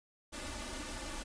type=noise with comb filter; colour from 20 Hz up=pink; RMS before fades=-42 dBFS; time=0.32-1.24 s; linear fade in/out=20 ms; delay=3.4 ms; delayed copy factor=+0.95; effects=resampled to 22050 Hz